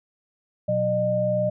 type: tone cluster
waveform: sine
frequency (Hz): 121.5 / 183.8 / 608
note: B2 / F#3 / D#5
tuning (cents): -28 / -11 / -40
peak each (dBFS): -28 / -29 / -21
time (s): 0.68-1.5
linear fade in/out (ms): 10
effects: none